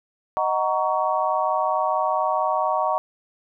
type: chord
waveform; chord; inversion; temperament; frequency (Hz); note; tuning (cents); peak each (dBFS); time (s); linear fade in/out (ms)
sine; D# minor seventh; none; just; 622.3 / 746.7 / 933.4 / 1120.1; D#5 / F#5 / A#5 / C#6; 0 / +16 / +2 / +18; -25; 0.37-2.98; 0
effects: none